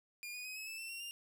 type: tone with pitch steps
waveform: sawtooth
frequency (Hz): 2418 / 2469 / 2521 / 2574 / 2628 / 2683 / 2739 / 2797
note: D7 / D#7 / D#7 / E7 / E7 / E7 / F7 / F7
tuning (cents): +50 / -14 / +22 / -42 / -6 / +30 / -34 / +2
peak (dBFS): -40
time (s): 0.23-1.11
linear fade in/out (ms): 0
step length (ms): 110
effects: none